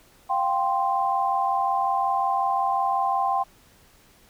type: chord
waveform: sine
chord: F suspended second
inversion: none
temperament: equal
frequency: 698.5 / 784 / 1046.5 Hz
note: F5 / G5 / C6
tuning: 0 / 0 / 0 cents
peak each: -29 / -23 / -25 dBFS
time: 0.29-3.44 s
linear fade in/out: 20 ms
effects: pink hiss -56 dBFS RMS until 4.29 s